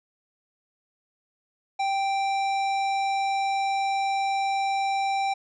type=tone with hard clipping; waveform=sine; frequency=784 Hz; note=G5; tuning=in tune; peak=-25 dBFS; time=1.79-5.34 s; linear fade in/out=10 ms; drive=13 dB; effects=resampled to 24000 Hz